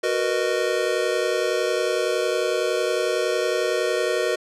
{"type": "chord", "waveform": "square", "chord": "B major seventh", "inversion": "second", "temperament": "just", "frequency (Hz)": [370.4, 463, 493.9, 617.4], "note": ["F#4", "A#4", "B4", "D#5"], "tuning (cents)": [2, -12, 0, -14], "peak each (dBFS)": -27, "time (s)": [0.03, 4.36], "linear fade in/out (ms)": 10, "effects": ["low-pass 9000 Hz 12 dB/octave"]}